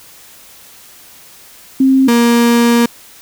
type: tone pair in turn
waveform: sine / 35% pulse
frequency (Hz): 265.8 / 235.9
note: C4 / A#3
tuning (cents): +27 / +21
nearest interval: major second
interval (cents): 206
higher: first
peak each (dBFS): -6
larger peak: neither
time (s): 1.8-2.08 / 2.08-2.86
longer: second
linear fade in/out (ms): 5
effects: white hiss -40 dBFS RMS until 3.21 s